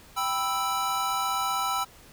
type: chord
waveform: square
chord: E minor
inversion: first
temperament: equal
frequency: 784 / 987.8 / 1318.5 Hz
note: G5 / B5 / E6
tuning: 0 / 0 / 0 cents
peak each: -32 / -32 / -29 dBFS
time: 0.16-1.85 s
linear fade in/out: 20 ms
effects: pink hiss -52 dBFS RMS until 2.12 s